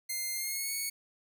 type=tone with pitch glide; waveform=5% pulse; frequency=2100 to 2220 Hz; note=C7 to C#7; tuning=+6 to +2 cents; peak=-23 dBFS; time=0.09-0.9 s; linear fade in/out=10 ms; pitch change=+96 cents; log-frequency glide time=0.35-0.72 s; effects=none